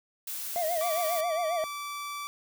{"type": "noise", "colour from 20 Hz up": "blue", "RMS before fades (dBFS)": -36, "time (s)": [0.27, 1.21], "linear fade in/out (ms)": 5}
{"type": "tone with vibrato", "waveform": "triangle", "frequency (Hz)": 665, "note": "E5", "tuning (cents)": 15, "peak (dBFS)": -25, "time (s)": [0.56, 1.64], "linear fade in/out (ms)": 0, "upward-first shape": "sine", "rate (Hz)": 7.4, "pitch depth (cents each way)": 120}
{"type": "tone", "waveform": "sawtooth", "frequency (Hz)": 1160, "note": "D6", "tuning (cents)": -22, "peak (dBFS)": -31, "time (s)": [0.81, 2.27], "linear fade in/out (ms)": 0}
{"effects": []}